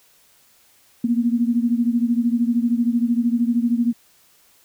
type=beating tone pair; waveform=sine; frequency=233.1 / 246.1 Hz; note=A#3 / B3; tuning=0 / -6 cents; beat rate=13 Hz; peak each=-18 / -21 dBFS; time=1.04-3.93 s; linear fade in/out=5 ms; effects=white hiss -56 dBFS RMS until 4.64 s